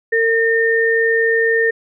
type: tone pair together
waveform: sine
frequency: 455.5 / 1822 Hz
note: A#4 / A#6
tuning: -40 / -40 cents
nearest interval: 2 octaves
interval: 2400 cents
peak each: -15 dBFS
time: 0.12-1.71 s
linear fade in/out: 10 ms
effects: none